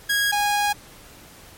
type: tone pair in turn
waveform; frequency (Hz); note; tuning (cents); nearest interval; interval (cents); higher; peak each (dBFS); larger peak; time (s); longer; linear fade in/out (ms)
sawtooth; 1646 / 823; G#6 / G#5; -16 / -16; octave; 1200; first; -15; neither; 0.09-0.32 / 0.32-0.73; second; 10
effects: pink hiss -46 dBFS RMS until 1.57 s + MP3 64 kbps